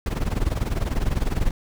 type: noise with tremolo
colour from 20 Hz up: brown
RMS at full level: -19 dBFS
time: 0.06-1.51 s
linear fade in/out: 2 ms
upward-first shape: triangle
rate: 20 Hz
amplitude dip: 90%
effects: none